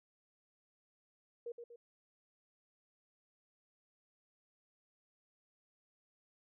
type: tone with echo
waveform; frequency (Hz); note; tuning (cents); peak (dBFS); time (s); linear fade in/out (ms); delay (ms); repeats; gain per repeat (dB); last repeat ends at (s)
sine; 473; A#4; +25; -40; 1.46-1.52; 5; 120; 2; -6; 1.76
effects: none